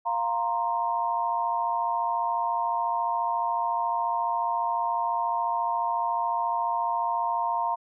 sine chord, F suspended fourth, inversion none, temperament equal, 698.5 / 932.3 / 1046.5 Hz, F5 / Bb5 / C6, 0 / 0 / 0 cents, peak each -30 / -26 / -31 dBFS, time 0.05-7.76 s, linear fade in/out 20 ms, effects none

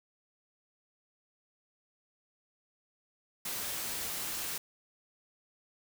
white noise, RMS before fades -37 dBFS, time 3.45-4.58 s, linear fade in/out 5 ms, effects none

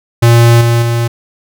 square tone with level steps, 117.5 Hz, A#2, 14 cents sharp, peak -4 / -8 / -11 dBFS, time 0.22-1.08 s, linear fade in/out 10 ms, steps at 0.61 / 0.82 s, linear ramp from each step 2 ms, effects none

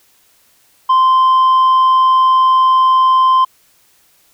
sine tone with tanh clipping, 1040 Hz, C6, 11 cents flat, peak -8 dBFS, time 0.89-3.45 s, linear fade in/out 10 ms, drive 3 dB, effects white hiss -53 dBFS RMS until 4.33 s

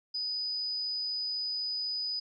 sine tone, 4978 Hz, D#8, in tune, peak -31 dBFS, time 0.14-2.2 s, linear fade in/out 10 ms, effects none

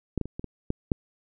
clicks, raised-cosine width 3 ms, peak -13 / -15 / -23 / -21 / -21 / -13 / -9 dBFS, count 7, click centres 0.177 / 0.213 / 0.256 / 0.395 / 0.443 / 0.704 / 0.918 s, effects none

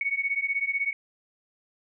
sine beating tone pair, 2217 / 2233 Hz, C#7 / C#7, 0 / +12 cents, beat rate 16 Hz, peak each -28 dBFS, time 0.01-0.93 s, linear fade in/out 2 ms, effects none

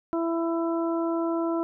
harmonic tone, 332.9 Hz, E4, 17 cents sharp, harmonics 1 / 2 / 3 / 4, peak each -25 / -31 / -35 / -37 dBFS, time 0.13-1.63 s, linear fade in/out 0 ms, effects none

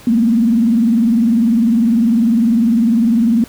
sine tone with vibrato, 230 Hz, A#3, 23 cents flat, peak -9 dBFS, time 0.07-3.44 s, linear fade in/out 2 ms, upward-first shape sine, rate 20 Hz, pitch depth 140 cents each way, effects pink hiss -40 dBFS RMS until 3.48 s

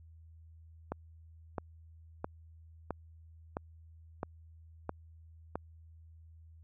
click train, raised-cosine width 1 ms, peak -21 dBFS, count 8, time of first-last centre 0.92-5.556 s, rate 1.51 Hz, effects added 81 Hz sine -53 dBFS peak until 6.63 s

